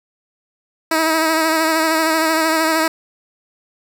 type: tone with vibrato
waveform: 10% pulse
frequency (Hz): 320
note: D#4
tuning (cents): +49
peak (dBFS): -6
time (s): 0.91-2.88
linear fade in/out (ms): 5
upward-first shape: sine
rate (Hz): 13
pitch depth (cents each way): 34
effects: none

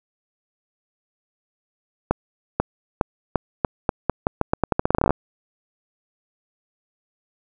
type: accelerating click train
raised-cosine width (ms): 1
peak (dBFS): -3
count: 23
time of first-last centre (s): 2.11-5.106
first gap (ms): 490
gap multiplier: 0.84
effects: none

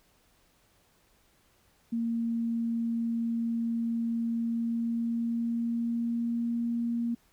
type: tone with pitch glide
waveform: sine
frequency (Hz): 231.1 to 234.7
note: A#3 to A#3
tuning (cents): -15 to +12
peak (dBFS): -27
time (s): 1.92-7.15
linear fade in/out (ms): 10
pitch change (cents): +27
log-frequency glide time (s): 4.37-6.61
effects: pink hiss -66 dBFS RMS until 7.32 s

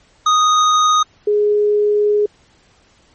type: tone pair in turn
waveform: square / sine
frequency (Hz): 1244.5 / 416.5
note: D#6 / G#4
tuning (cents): 0 / +5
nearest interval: octave + perfect fifth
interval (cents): 1895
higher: first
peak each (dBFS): -11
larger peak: neither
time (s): 0.26-1.03 / 1.27-2.26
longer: second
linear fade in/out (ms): 5
effects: pink hiss -53 dBFS RMS until 3.14 s + MP3 32 kbps

